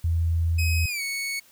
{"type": "tone", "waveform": "sine", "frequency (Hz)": 83.2, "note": "E2", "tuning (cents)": 17, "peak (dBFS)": -20, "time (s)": [0.04, 0.86], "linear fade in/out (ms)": 5}
{"type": "tone with pitch glide", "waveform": "sawtooth", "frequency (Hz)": [2531, 2216], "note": ["D#7", "C#7"], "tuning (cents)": [29, -1], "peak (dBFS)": -24, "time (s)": [0.58, 1.4], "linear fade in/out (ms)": 10, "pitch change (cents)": -230, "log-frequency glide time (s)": [0.87, 1.02]}
{"effects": ["white hiss -56 dBFS RMS until 1.51 s"]}